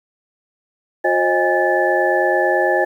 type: tone cluster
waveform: sine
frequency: 359.2 / 534 / 623 / 818 / 1741 Hz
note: F4 / C5 / D#5 / G#5 / A6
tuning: +49 / +35 / +2 / -26 / -19 cents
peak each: -20 dBFS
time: 1.04-2.85 s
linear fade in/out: 10 ms
effects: 8-bit